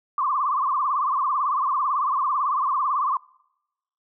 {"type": "tone with vibrato", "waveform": "sine", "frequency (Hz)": 1108.7, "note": "C#6", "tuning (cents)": 0, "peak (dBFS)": -20, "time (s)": [0.18, 3.17], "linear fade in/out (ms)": 2, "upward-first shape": "triangle", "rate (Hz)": 18, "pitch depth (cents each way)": 180, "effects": ["noise-tail reverb RT60 0.9 s tail -25 dB re dry"]}